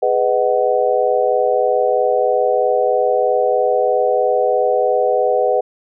sine chord, G# minor seventh, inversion none, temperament just, 415.3 / 498.4 / 623 / 747.5 Hz, G#4 / B4 / D#5 / F#5, 0 / +16 / +2 / +17 cents, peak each -20 / -16 / -19 / -19 dBFS, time 0.02-5.61 s, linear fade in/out 10 ms, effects none

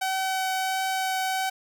sawtooth tone with vibrato, 759 Hz, F#5, 44 cents sharp, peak -21 dBFS, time 0.01-1.5 s, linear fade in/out 10 ms, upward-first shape triangle, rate 1.5 Hz, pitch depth 8 cents each way, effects none

